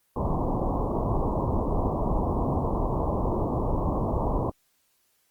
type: low-pass noise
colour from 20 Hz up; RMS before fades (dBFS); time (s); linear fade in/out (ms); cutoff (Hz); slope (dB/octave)
pink; -26; 0.16-4.5; 5; 1100; 96
effects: white hiss -69 dBFS RMS until 5.3 s + Opus 24 kbps